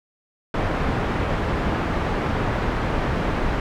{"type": "low-pass noise", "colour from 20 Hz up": "pink", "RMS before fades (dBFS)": -23, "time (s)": [0.54, 3.6], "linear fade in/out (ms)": 2, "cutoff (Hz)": 1700, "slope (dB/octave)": 12, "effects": []}